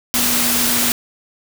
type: tone in noise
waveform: sine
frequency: 241.8 Hz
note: B3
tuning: 36 cents flat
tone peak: -24 dBFS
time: 0.14-0.92 s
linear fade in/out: 0 ms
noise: white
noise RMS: -17 dBFS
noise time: 0.14-0.92 s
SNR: -10 dB
effects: none